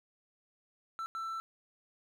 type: tone bursts at uneven times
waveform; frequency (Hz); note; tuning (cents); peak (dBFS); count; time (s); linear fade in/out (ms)
triangle; 1333; E6; +19; -34; 2; 0.99-1.06 / 1.15-1.4; 0
effects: none